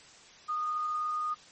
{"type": "tone", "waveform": "sine", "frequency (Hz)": 1231, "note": "D#6", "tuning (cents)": -19, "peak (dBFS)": -29, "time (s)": [0.48, 1.35], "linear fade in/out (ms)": 20, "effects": ["white hiss -54 dBFS RMS until 1.51 s", "MP3 32 kbps"]}